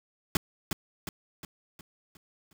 pink noise with echo, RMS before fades -24 dBFS, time 0.35-0.37 s, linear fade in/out 2 ms, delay 360 ms, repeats 6, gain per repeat -6 dB, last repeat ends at 2.53 s, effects none

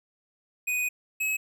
square tone pair in turn, 2489 / 2566 Hz, D#7 / E7, 0 / -47 cents, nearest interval minor second, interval 53 cents, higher second, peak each -26 dBFS, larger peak neither, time 0.67-0.89 / 1.2-1.37 s, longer first, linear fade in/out 10 ms, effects none

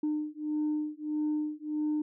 sine beating tone pair, 302 / 303.6 Hz, D4 / D#4, +48 / -42 cents, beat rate 1.6 Hz, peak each -31 / -31 dBFS, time 0.03-2.02 s, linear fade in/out 5 ms, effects tanh soft clip ceiling -24 dBFS

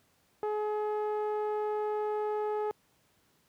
sawtooth tone with low-pass filter, 423.2 Hz, G#4, 33 cents sharp, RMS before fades -32 dBFS, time 0.43-2.71 s, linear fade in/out 0 ms, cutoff 900 Hz, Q 1.2, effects pink hiss -69 dBFS RMS until 3.48 s + high-pass 80 Hz 12 dB/octave

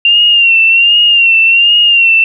sine tone with vibrato, 2766 Hz, F7, 17 cents flat, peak -4 dBFS, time 0.05-2.24 s, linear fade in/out 2 ms, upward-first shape sine, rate 1.3 Hz, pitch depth 61 cents each way, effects none

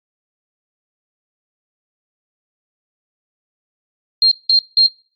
sine tone bursts, 4198 Hz, C8, 5 cents sharp, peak -8 dBFS, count 3, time 4.22-4.865 s, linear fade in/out 2 ms, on 95 ms, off 180 ms, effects noise-tail reverb RT60 0.4 s tail -21 dB re dry + AAC 32 kbps

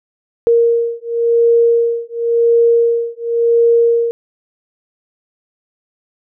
sine beating tone pair, 466.2 / 467.13 Hz, A#4 / A#4, 0 / +4 cents, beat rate 0.93 Hz, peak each -13 dBFS, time 0.47-4.11 s, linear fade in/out 0 ms, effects none

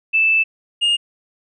sine / triangle tone pair in turn, 2637 / 2837 Hz, E7 / F7, 0 / +27 cents, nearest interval minor second, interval 127 cents, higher second, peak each -12 dBFS, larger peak neither, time 0.13-0.44 / 0.81-0.97 s, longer first, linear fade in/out 20 ms, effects resampled to 24000 Hz

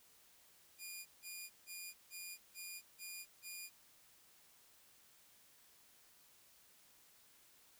10% pulse tone bursts, 2430 Hz, D#7, 42 cents flat, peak -38 dBFS, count 7, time 0.78-3.7 s, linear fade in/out 50 ms, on 280 ms, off 160 ms, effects white hiss -67 dBFS RMS until 7.79 s

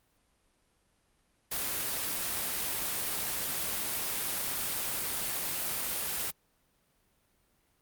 white noise, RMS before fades -33 dBFS, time 1.51-6.31 s, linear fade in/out 10 ms, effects pink hiss -71 dBFS RMS until 7.81 s + Opus 32 kbps

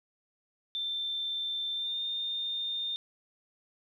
sine tone with pitch glide, 3561 to 3627 Hz, A7 to A#7, +20 to -48 cents, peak -31 dBFS, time 0.75-2.96 s, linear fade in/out 0 ms, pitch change +32 cents, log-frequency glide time 1.73-2 s, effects 11-bit

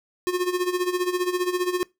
square tone with tremolo, 360 Hz, F#4, 47 cents flat, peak -20 dBFS, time 0.27-1.83 s, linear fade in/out 0 ms, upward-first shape sine, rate 15 Hz, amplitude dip 75%, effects noise-tail reverb RT60 0.2 s tail -23 dB re dry

